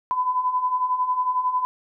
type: beating tone pair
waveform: sine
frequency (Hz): 997 / 1008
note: B5 / B5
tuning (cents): +16 / +35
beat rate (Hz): 11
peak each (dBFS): -27 / -21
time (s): 0.11-1.65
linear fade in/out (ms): 0
effects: none